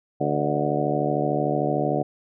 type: harmonic tone with a mistuned harmonic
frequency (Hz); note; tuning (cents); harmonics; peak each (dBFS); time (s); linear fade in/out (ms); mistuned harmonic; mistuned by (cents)
73.3; D2; -3; 2 / 3 / 4 / 5 / 6 / 7 / 8 / 9 / 10; -28 / -32 / -28 / -30 / -29 / -33 / -28 / -33 / -28; 0.2-2.03; 10; 9; -47
effects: none